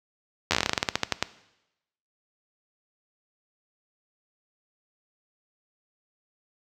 slowing click train, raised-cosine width 0.2 ms, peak -4 dBFS, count 18, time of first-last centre 0.51-1.226 s, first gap 11 ms, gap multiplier 1.15, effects noise-tail reverb RT60 0.9 s tail -17 dB re dry + high-pass 60 Hz 12 dB/octave

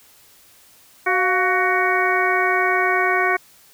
harmonic tone with a mistuned harmonic, 372.6 Hz, F#4, 12 cents sharp, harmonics 1 / 2 / 3 / 4 / 5 / 6, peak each -23 / -23 / -23 / -23 / -23 / -23 dBFS, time 1.06-3.37 s, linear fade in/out 10 ms, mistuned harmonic 2, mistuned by -79 cents, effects white hiss -51 dBFS RMS until 3.73 s

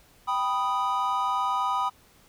triangle chord, G augmented, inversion none, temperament equal, 784 / 987.8 / 1244.5 Hz, G5 / B5 / D#6, 0 / 0 / 0 cents, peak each -29 / -25 / -26 dBFS, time 0.27-1.9 s, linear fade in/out 20 ms, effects pink hiss -58 dBFS RMS until 2.28 s

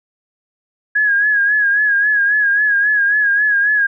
sine tone with vibrato, 1661.2 Hz, G#6, in tune, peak -11 dBFS, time 0.95-3.87 s, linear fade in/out 10 ms, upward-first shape sine, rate 3.7 Hz, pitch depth 57 cents each way, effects none

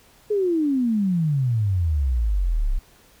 sine exponential sweep, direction down, 430.2 to 31 Hz, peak -18 dBFS, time 0.3-2.79 s, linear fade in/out 10 ms, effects pink hiss -54 dBFS RMS until 3.2 s

